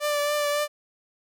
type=tone with vibrato; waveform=sawtooth; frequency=587.3 Hz; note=D5; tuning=in tune; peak=-19 dBFS; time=0-0.68 s; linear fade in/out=50 ms; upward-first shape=triangle; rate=3.6 Hz; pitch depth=24 cents each way; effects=none